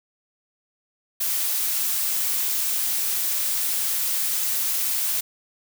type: noise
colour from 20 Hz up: blue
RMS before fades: -24 dBFS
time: 1.2-5.21 s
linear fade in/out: 10 ms
effects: none